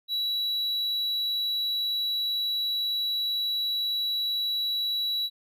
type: tone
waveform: triangle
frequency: 3917 Hz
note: B7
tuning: 15 cents flat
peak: -24 dBFS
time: 0.08-5.3 s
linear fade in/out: 50 ms
effects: none